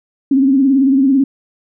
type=tone with vibrato; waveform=sine; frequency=270 Hz; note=C#4; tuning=45 cents flat; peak=-8 dBFS; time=0.31-1.24 s; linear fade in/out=5 ms; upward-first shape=sine; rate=18 Hz; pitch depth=79 cents each way; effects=none